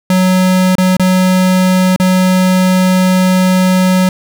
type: tone with dropouts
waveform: square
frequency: 185 Hz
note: F#3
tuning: in tune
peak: -8 dBFS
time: 0.1-4.09 s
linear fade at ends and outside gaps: 2 ms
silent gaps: 0.754-0.782 / 0.968-0.996 / 1.962-1.999 s
effects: none